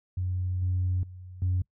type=tone with level steps; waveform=sine; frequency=91.3 Hz; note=F#2; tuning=23 cents flat; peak=-26 / -23 / -41 / -22 dBFS; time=0.17-1.62 s; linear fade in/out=5 ms; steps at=0.62 / 1.03 / 1.42 s; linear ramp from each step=2 ms; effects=noise-tail reverb RT60 0.1 s tail -24 dB re dry + tanh soft clip ceiling -20 dBFS